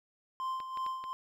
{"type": "tone with tremolo", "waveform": "triangle", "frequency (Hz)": 1044, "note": "C6", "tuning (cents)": -4, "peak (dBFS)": -30, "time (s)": [0.4, 1.13], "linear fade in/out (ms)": 0, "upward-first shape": "sine", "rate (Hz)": 2.8, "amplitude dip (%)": 60}
{"type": "clicks", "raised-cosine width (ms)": 0.3, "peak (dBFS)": -31, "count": 4, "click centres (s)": [0.602, 0.773, 0.864, 1.04]}
{"effects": []}